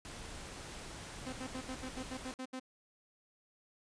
pink noise, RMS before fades -47 dBFS, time 0.05-2.34 s, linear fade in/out 0 ms
sawtooth tone bursts, 258.5 Hz, C4, 21 cents flat, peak -36 dBFS, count 10, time 1.26-2.598 s, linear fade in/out 10 ms, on 69 ms, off 72 ms
effects resampled to 22050 Hz

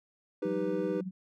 triangle chord, Eb augmented, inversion none, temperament equal, 311.1 / 392 / 493.9 Hz, Eb4 / G4 / B4, 0 / 0 / 0 cents, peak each -32 dBFS, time 0.42-1.01 s, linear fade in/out 5 ms
sine tone with tremolo, 186.5 Hz, F#3, 14 cents sharp, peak -32 dBFS, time 0.45-1.11 s, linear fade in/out 5 ms, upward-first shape sine, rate 18 Hz, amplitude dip 75%
effects none

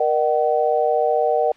sine tone cluster, 471.9 / 608 / 758 Hz, A#4 / D#5 / F#5, +21 / -40 / +42 cents, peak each -20 dBFS, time 0-1.52 s, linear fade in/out 5 ms, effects white hiss -51 dBFS RMS until 1.56 s + low-pass 3000 Hz 12 dB/octave

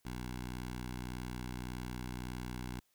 10% pulse tone with notch filter, 61.74 Hz, B1, in tune, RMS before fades -42 dBFS, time 0.05-2.8 s, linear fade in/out 5 ms, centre 480 Hz, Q 1.4, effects white hiss -75 dBFS RMS until 2.94 s

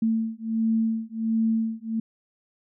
sine beating tone pair, 223.3 / 224.7 Hz, A3 / A3, +26 / +37 cents, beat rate 1.4 Hz, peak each -25 dBFS, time 0.02-2 s, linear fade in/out 5 ms, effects none

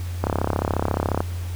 click train, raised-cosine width 1 ms, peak -7 dBFS, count 34, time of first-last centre 0.24-1.205 s, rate 34.2 Hz, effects added 88 Hz sine -26 dBFS peak until 1.55 s + pink hiss -42 dBFS RMS until 1.55 s

